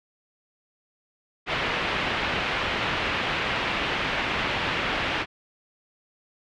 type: low-pass noise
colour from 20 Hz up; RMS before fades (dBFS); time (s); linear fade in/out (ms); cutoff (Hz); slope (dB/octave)
white; -27; 1.46-5.26; 50; 3000; 24
effects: none